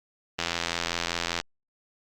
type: click train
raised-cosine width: 0.2 ms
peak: -9 dBFS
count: 87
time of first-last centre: 0.39-1.401 s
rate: 85.1 Hz
effects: Opus 32 kbps